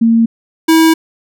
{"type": "tone pair in turn", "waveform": ["sine", "square"], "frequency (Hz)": [228.6, 323.3], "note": ["A#3", "E4"], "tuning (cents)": [-34, -34], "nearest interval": "tritone", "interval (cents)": 600, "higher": "second", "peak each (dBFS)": -6, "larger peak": "neither", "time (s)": [[0.01, 0.26], [0.68, 0.94]], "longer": "second", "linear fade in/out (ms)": 10, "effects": []}